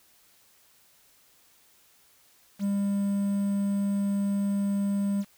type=tone with quantisation; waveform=triangle; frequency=200.1 Hz; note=G3; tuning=36 cents sharp; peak=-22 dBFS; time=2.59-5.25 s; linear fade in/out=50 ms; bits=8; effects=white hiss -61 dBFS RMS until 5.37 s